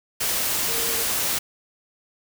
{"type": "tone in noise", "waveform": "sine", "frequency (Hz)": 459.3, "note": "A#4", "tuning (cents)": -26, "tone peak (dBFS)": -34, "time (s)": [0.68, 1.04], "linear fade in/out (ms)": 10, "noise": "white", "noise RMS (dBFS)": -24, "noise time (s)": [0.2, 1.39], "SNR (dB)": -13, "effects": []}